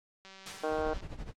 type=click train; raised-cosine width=0.2 ms; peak=-34 dBFS; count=146; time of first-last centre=0.25-1.005 s; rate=192 Hz
type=noise with exponential decay; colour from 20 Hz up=white; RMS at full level=-40 dBFS; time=0.46-1.11 s; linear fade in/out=2 ms; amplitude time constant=140 ms
type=harmonic tone; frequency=155.56 Hz; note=D#3; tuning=in tune; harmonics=2 / 3 / 4 / 5 / 6 / 7 / 8 / 9 / 10; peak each=-39 / -33 / -35 / -37 / -46 / -42 / -50 / -44 / -47 dBFS; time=0.63-0.94 s; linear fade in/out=10 ms
type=noise with tremolo; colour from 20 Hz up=brown; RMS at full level=-38 dBFS; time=0.69-1.34 s; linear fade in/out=50 ms; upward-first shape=sine; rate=12 Hz; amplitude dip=75%
effects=low-pass 7000 Hz 12 dB/octave + AAC 64 kbps